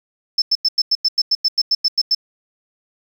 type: tone bursts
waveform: sine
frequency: 5274 Hz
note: E8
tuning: in tune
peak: -12 dBFS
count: 14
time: 0.38-2.149 s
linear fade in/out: 5 ms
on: 40 ms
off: 93 ms
effects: 7-bit